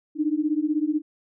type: beating tone pair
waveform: sine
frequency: 296.3 / 312.3 Hz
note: D4 / D#4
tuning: +15 / +7 cents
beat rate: 16 Hz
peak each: -24 dBFS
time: 0.15-1.02 s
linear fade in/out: 50 ms
effects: none